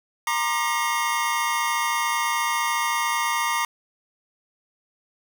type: tone cluster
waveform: square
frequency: 935 / 1049 / 1198 / 1900 / 2155 Hz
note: A#5 / C6 / D6 / A#6 / C#7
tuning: +5 / +4 / +34 / +33 / -49 cents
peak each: -27 / -32 / -28 / -31 / -30 dBFS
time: 0.27-3.65 s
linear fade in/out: 2 ms
effects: none